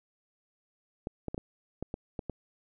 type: clicks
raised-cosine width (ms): 2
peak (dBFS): -21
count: 8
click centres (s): 1.071 / 1.283 / 1.345 / 1.379 / 1.826 / 1.941 / 2.192 / 2.297
effects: none